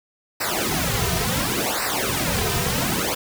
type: noise with flanger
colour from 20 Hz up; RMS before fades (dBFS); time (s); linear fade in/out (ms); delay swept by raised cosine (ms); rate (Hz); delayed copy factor
pink; -23; 0.4-3.15; 10; 0.3 to 3.6; 0.7; -0.95
effects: none